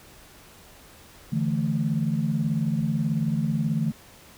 sine chord, D suspended second, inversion none, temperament just, 146.83 / 165.19 / 220.2 Hz, D3 / E3 / A3, 0 / +4 / +2 cents, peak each -26 dBFS, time 1.32-3.92 s, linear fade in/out 10 ms, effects tanh soft clip ceiling -13 dBFS + pink hiss -50 dBFS RMS until 4.37 s

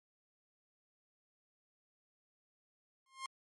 sawtooth tone with exponential growth, 1063 Hz, C6, 27 cents sharp, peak -33 dBFS, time 3.06-3.26 s, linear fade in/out 2 ms, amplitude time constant 42 ms, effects MP3 48 kbps

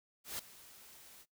white noise with ADSR envelope, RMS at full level -39 dBFS, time 0.24-1.26 s, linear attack 150 ms, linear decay 5 ms, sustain -18 dB, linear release 50 ms, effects noise-tail reverb RT60 0.2 s tail -26 dB re dry

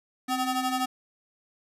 25% pulse ring-modulated tone, 510 Hz, C5, 44 cents flat, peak -19 dBFS, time 0.28-0.86 s, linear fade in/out 10 ms, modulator 249 Hz, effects resampled to 32000 Hz

